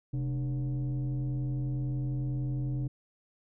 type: tone with frequency modulation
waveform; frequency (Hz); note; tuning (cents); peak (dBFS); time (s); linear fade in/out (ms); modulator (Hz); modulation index
sine; 130; C3; -11; -27; 0.13-2.88; 10; 169; 0.6
effects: tanh soft clip ceiling -27 dBFS